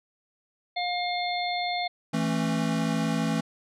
harmonic tone, 711 Hz, F5, 31 cents sharp, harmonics 1 / 3 / 5 / 6, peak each -28 / -33 / -35 / -36 dBFS, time 0.76-1.88 s, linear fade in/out 10 ms
square chord, A major, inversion second, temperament equal with one note detuned, 164.81 / 220 / 271.3 Hz, E3 / A3 / C#4, 0 / 0 / -37 cents, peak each -29 / -29 / -31 dBFS, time 2.13-3.41 s, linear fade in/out 10 ms
effects low-pass 9000 Hz 12 dB/octave

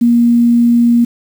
sine tone with quantisation, 236.8 Hz, A#3, 27 cents sharp, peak -6 dBFS, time 0.01-1.05 s, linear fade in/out 10 ms, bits 6, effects none

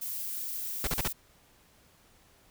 violet noise, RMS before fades -36 dBFS, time 0.01-1.13 s, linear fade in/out 10 ms
pink noise bursts, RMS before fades -30 dBFS, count 4, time 0.84-1.078 s, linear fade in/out 2 ms, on 31 ms, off 38 ms
effects pink hiss -62 dBFS RMS until 2.5 s

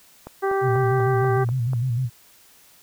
click train, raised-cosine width 1 ms, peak -21 dBFS, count 7, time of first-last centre 0.27-1.733 s, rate 4.1 Hz
harmonic tone, 390 Hz, G4, 9 cents flat, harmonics 1 / 2 / 3 / 4 / 5, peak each -21 / -26 / -29 / -32 / -38 dBFS, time 0.42-1.45 s, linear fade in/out 20 ms
sine tone with vibrato, 123.47 Hz, B2, in tune, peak -20 dBFS, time 0.61-2.1 s, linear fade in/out 50 ms, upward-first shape square, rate 6.6 Hz, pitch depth 89 cents each way
effects white hiss -53 dBFS RMS until 2.82 s

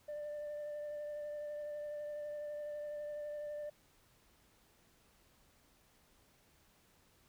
sine tone with vibrato, 593 Hz, D5, 17 cents sharp, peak -38 dBFS, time 0.08-3.7 s, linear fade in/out 10 ms, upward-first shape triangle, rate 12 Hz, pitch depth 18 cents each way, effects tanh soft clip ceiling -39 dBFS + pink hiss -69 dBFS RMS until 7.28 s

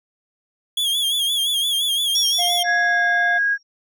45% pulse tone with vibrato, 3322 Hz, G#7, in tune, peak -18 dBFS, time 0.77-2.63 s, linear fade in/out 5 ms, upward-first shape sine, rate 5.8 Hz, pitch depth 76 cents each way
sine tone with exponential decay, 5588 Hz, F8, in tune, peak -17 dBFS, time 2.15-3.63 s, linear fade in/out 5 ms, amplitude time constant 320 ms
harmonic tone, 702 Hz, F5, 9 cents sharp, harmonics 1 / 3 / 5, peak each -22 / -34 / -37 dBFS, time 2.38-3.39 s, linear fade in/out 20 ms
sine tone with pitch glide, 1661.2 to 1640.2 Hz, G#6 to G#6, 0 to -22 cents, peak -16 dBFS, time 2.64-3.58 s, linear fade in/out 50 ms, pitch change -22 cents, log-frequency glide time 2.78-3.03 s
effects none

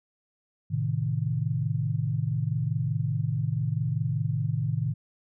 sine chord, A diminished, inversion none, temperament equal, 110 / 130.81 / 155.56 Hz, A2 / C3 / Eb3, 0 / 0 / 0 cents, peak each -29 dBFS, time 0.7-4.94 s, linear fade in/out 20 ms, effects none

